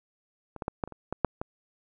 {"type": "clicks", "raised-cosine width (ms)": 1, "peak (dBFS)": [-26, -19, -15, -14, -27, -29, -17, -7, -18], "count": 9, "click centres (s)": [0.563, 0.622, 0.681, 0.838, 0.876, 0.923, 1.126, 1.247, 1.415], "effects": []}